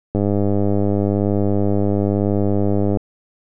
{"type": "click train", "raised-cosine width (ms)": 2, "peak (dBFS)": -6, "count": 286, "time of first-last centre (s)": [0.15, 2.972], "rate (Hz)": 101, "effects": []}